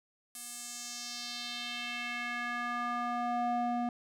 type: tone with band-pass filter sweep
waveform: square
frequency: 240.8 Hz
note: B3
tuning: 44 cents flat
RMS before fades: -36 dBFS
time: 0.35-3.89 s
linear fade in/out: 2 ms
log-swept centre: 10000 to 520 Hz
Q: 2.2
effects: none